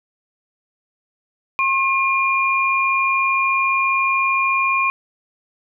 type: tone pair together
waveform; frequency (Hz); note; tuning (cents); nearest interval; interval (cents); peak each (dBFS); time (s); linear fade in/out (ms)
sine; 1074 / 2411; C6 / D7; +45 / +45; octave + major second; 1400; -18; 1.59-4.9; 0
effects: none